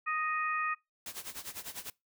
harmonic tone, 622.3 Hz, D#5, in tune, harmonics 2 / 3 / 4, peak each -32 / -36 / -38 dBFS, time 0.06-0.75 s, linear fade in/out 20 ms
white noise with tremolo, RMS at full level -40 dBFS, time 1.06-1.9 s, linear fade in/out 2 ms, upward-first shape sine, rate 10 Hz, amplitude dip 85%
effects noise-tail reverb RT60 0.2 s tail -23 dB re dry

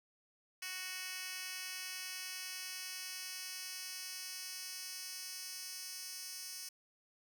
10% pulse tone with high-pass filter sweep, 370 Hz, F#4, in tune, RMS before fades -45 dBFS, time 0.62-6.69 s, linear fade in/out 5 ms, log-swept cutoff 2800 to 5400 Hz, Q 1.1, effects none

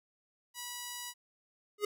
5% pulse tone, 975 Hz, B5, 23 cents flat, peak -28 dBFS, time 0.54-1.14 s, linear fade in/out 50 ms
square tone with exponential growth, 415.3 Hz, G#4, in tune, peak -26 dBFS, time 1.78-1.85 s, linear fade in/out 5 ms, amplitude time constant 15 ms
effects none

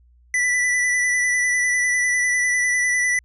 square tone with vibrato, 1978 Hz, B6, 2 cents sharp, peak -18 dBFS, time 0.34-3.19 s, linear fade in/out 2 ms, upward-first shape square, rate 10 Hz, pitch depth 16 cents each way, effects added 60 Hz sine -51 dBFS peak until 3.24 s + resampled to 24000 Hz

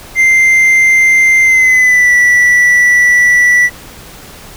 triangle tone with pitch glide, 2088 to 1959.5 Hz, C7 to B6, -4 to -14 cents, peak -3 dBFS, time 0.15-3.7 s, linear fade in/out 50 ms, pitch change -110 cents, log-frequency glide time 1.43-2.13 s, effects pink hiss -33 dBFS RMS until 4.56 s

